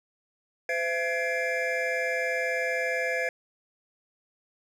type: tone cluster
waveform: triangle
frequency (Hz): 511 / 671 / 1688 / 2101 / 2348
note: C5 / E5 / G#6 / C7 / D7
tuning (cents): -41 / +31 / +28 / +7 / -1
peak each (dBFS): -29 / -31 / -29 / -33 / -33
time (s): 0.69-3.29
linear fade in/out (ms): 2
effects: none